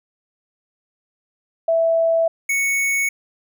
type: tone pair in turn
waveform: sine / square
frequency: 659.3 / 2218 Hz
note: E5 / C#7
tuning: 0 / 0 cents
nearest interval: octave + major sixth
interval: 2100 cents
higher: second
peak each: -14 / -18 dBFS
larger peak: first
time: 1.68-2.28 / 2.49-3.09 s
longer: neither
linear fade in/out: 5 ms
effects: none